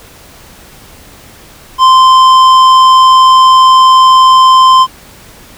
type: tone with tanh clipping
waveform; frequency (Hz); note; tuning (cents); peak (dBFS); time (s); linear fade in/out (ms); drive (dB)
sine; 1039; C6; -12; -3; 1.78-4.87; 50; 11
effects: pink hiss -36 dBFS RMS until 5.57 s